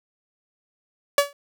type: tone with exponential decay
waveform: sawtooth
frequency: 570 Hz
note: C#5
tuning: 48 cents sharp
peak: -7 dBFS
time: 1.18-1.33 s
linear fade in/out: 2 ms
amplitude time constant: 31 ms
effects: none